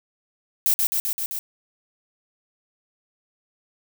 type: noise with echo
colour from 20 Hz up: violet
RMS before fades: -19 dBFS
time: 0.66-0.74 s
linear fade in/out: 0 ms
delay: 130 ms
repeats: 5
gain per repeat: -2 dB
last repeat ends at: 1.39 s
effects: none

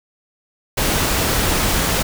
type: noise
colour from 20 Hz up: pink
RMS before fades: -18 dBFS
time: 0.77-2.03 s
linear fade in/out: 10 ms
effects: none

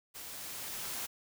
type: noise with level ramp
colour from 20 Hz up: white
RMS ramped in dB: -46 to -38 dBFS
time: 0.14-1.07 s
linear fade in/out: 20 ms
effects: none

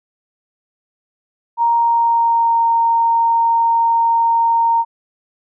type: tone with pitch glide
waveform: sine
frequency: 934 to 923.3 Hz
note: A#5 to A#5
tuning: +3 to -17 cents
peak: -11 dBFS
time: 1.57-4.85 s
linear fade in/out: 50 ms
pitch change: -20 cents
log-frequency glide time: 1.73-2.64 s
effects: none

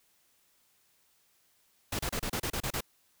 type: noise bursts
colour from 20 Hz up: pink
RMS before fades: -33 dBFS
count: 9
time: 1.92-2.807 s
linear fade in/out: 5 ms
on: 71 ms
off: 31 ms
effects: white hiss -69 dBFS RMS until 3.2 s

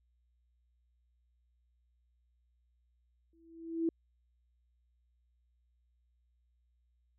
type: tone with exponential growth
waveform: sine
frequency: 329.6 Hz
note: E4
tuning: in tune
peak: -26 dBFS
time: 3.33-3.89 s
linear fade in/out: 2 ms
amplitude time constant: 120 ms
effects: added 60 Hz sine -70 dBFS peak until 7.18 s

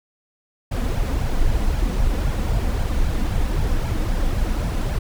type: noise with flanger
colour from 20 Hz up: brown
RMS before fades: -20 dBFS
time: 0.71-4.99 s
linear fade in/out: 10 ms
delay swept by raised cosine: 1.2 to 4.1 ms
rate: 3.8 Hz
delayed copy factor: +0.55
effects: none

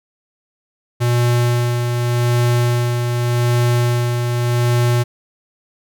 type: tone with tremolo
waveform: square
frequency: 120.7 Hz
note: B2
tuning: 39 cents flat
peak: -13 dBFS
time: 1-5.04 s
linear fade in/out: 20 ms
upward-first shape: sine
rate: 0.85 Hz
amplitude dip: 40%
effects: none

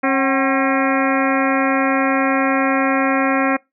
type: harmonic tone with a mistuned harmonic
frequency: 270 Hz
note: C#4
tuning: 45 cents flat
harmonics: 1 / 2 / 3 / 4 / 5 / 6 / 7 / 8 / 9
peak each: -18 / -21 / -23 / -24 / -25 / -26 / -26 / -27 / -28 dBFS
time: 0.03-3.57 s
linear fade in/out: 10 ms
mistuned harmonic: 3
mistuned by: -98 cents
effects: noise-tail reverb RT60 0.2 s tail -24 dB re dry

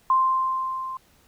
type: tone with level ramp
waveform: sine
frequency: 1046.5 Hz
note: C6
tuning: in tune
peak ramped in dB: -15 to -30 dBFS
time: 0.1-0.97 s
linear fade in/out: 2 ms
effects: pink hiss -59 dBFS RMS until 1.27 s

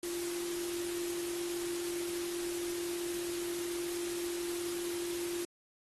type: tone in noise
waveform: sine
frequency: 346.7 Hz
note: F4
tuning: 13 cents flat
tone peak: -36 dBFS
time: 0.03-5.45 s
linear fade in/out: 2 ms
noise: white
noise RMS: -42 dBFS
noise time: 0.03-5.45 s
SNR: +3 dB
effects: AAC 32 kbps

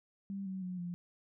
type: tone with pitch steps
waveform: sine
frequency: 196.7 / 189.23 / 182.05 / 175.14 Hz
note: G3 / F#3 / F#3 / F3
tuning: +6 / +39 / -28 / +5 cents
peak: -37 dBFS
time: 0.3-0.94 s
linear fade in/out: 0 ms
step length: 160 ms
effects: none

